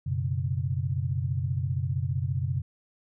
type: chord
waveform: sine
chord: F# suspended fourth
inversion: none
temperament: equal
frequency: 92.5 / 123.47 / 138.59 Hz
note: F#2 / B2 / C#3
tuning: 0 / 0 / 0 cents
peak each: -30 dBFS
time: 0.06-2.62 s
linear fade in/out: 10 ms
effects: none